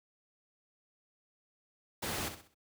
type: noise with echo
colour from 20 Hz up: pink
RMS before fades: -36 dBFS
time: 2.02-2.29 s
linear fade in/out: 10 ms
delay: 64 ms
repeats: 4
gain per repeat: -9 dB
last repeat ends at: 2.546 s
effects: high-pass 80 Hz 12 dB/octave